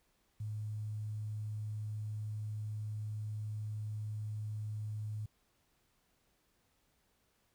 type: tone with quantisation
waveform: sine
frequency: 106.7 Hz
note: G#2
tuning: 47 cents sharp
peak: -37 dBFS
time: 0.4-5.26 s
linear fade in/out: 5 ms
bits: 11
effects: pink hiss -75 dBFS RMS until 7.54 s